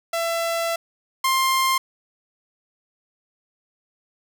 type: tone pair in turn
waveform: sawtooth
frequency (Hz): 670 / 1055.9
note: E5 / C6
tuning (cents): +28 / +15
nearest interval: minor sixth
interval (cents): 787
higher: second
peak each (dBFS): -18 / -14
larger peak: second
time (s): 0.13-0.76 / 1.24-1.78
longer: first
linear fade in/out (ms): 5
effects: none